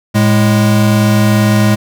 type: tone pair together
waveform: square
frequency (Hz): 110 / 207.7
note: A2 / G#3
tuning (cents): 0 / 0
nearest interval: major seventh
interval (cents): 1100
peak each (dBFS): -11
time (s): 0.14-1.76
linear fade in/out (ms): 20
effects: none